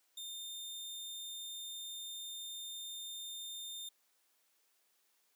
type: tone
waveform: sawtooth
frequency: 3623 Hz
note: A7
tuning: 50 cents sharp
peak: -40 dBFS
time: 0.17-3.89 s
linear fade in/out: 5 ms
effects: white hiss -75 dBFS RMS until 5.35 s + high-pass 300 Hz 12 dB/octave